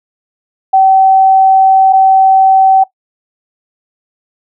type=tone pair in turn; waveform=sine; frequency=767 / 767 Hz; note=G5 / G5; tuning=-38 / -38 cents; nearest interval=unison; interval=0 cents; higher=neither; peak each=-3 dBFS; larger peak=neither; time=0.73-1.93 / 1.93-2.84 s; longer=first; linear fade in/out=10 ms; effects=noise-tail reverb RT60 0.1 s tail -18 dB re dry